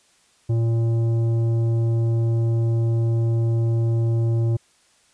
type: tone with tanh clipping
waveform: sine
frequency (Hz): 115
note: A#2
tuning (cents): -23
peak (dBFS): -19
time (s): 0.49-4.57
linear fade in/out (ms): 10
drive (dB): 10
effects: white hiss -59 dBFS RMS until 5.13 s + resampled to 22050 Hz